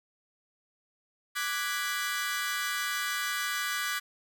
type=chord; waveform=sawtooth; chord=G# half-diminished seventh; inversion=second; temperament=equal; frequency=1174.7 / 1480 / 1661.2 / 1975.5 Hz; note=D6 / F#6 / G#6 / B6; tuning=0 / 0 / 0 / 0 cents; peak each=-32 dBFS; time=1.35-4 s; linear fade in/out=20 ms; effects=none